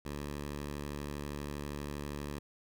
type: tone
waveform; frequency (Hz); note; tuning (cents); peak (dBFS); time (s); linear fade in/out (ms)
10% pulse; 72.5; D2; -22; -30; 0.05-2.39; 5
effects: none